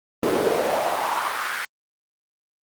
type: noise with high-pass filter sweep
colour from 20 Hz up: brown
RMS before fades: -23 dBFS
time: 0.23-1.65 s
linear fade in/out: 2 ms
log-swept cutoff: 340 to 1700 Hz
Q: 3
effects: Opus 32 kbps